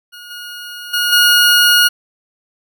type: tone with level steps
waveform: 20% pulse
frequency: 1439 Hz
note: F#6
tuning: 49 cents flat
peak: -28 / -23 / -9 / -3 dBFS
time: 0.12-1.89 s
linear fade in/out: 20 ms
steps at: 0.3 / 0.93 / 1.12 s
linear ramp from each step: 10 ms
effects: none